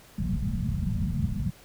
white low-pass noise, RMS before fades -28 dBFS, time 0.18-1.51 s, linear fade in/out 5 ms, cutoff 220 Hz, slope 96 dB/octave, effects pink hiss -53 dBFS RMS until 1.64 s

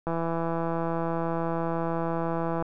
click train, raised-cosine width 1 ms, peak -16 dBFS, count 425, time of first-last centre 0.07-2.624 s, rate 166 Hz, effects none

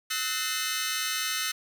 15% pulse tone cluster, 1294 / 1486 / 1810 / 2083 / 3056 Hz, E6 / F#6 / A6 / C7 / G7, -32 / +7 / +48 / -8 / -45 cents, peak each -28 dBFS, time 0.1-1.52 s, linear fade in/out 10 ms, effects none

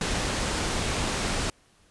pink low-pass noise, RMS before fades -28 dBFS, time 0.01-1.5 s, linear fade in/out 2 ms, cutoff 9200 Hz, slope 24 dB/octave, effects pink hiss -61 dBFS RMS until 1.9 s + resampled to 24000 Hz

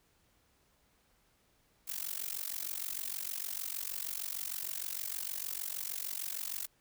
blue noise with amplitude modulation, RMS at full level -35 dBFS, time 1.87-6.67 s, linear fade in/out 20 ms, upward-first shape sine, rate 46.5 Hz, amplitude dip 95%, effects pink hiss -71 dBFS RMS until 6.8 s

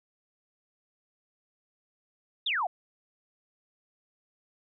sine exponential sweep, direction down, 3890 to 659.3 Hz, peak -26 dBFS, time 2.46-2.67 s, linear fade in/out 5 ms, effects none

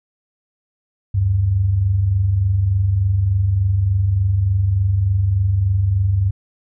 sine tone pair together, 74.6 / 98 Hz, D2 / G2, +28 / 0 cents, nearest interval perfect fourth, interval 472 cents, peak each -23 / -14 dBFS, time 1.14-6.31 s, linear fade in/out 10 ms, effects none

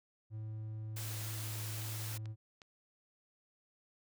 triangle tone, 108.9 Hz, A2, 17 cents flat, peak -38 dBFS, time 0.3-2.36 s, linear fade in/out 50 ms
white noise, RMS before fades -45 dBFS, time 0.96-2.18 s, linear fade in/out 10 ms
clicks, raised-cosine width 0.2 ms, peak -36 dBFS, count 3, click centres 1.82 / 2.257 / 2.618 s
effects none

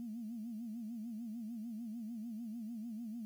sine tone with vibrato, 225.7 Hz, A3, 44 cents sharp, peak -40 dBFS, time 0-3.25 s, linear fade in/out 0 ms, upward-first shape sine, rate 6.7 Hz, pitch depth 120 cents each way, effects tanh soft clip ceiling -36 dBFS + 11-bit

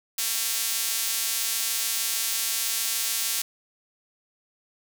sawtooth tone with high-pass filter, 226.4 Hz, A3, 50 cents sharp, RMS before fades -27 dBFS, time 0.18-3.42 s, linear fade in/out 5 ms, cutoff 5400 Hz, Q 0.54, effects none

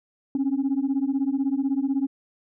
sine beating tone pair, 265.1 / 281.1 Hz, C4 / C#4, +23 / +24 cents, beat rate 16 Hz, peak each -23 dBFS, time 0.35-2.07 s, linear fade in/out 2 ms, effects tanh soft clip ceiling -17 dBFS

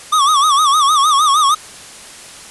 square tone with vibrato, 1174.7 Hz, D6, in tune, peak -10 dBFS, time 0.12-1.55 s, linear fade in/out 10 ms, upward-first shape sine, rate 6.5 Hz, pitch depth 130 cents each way, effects white hiss -35 dBFS RMS until 2.5 s + resampled to 24000 Hz

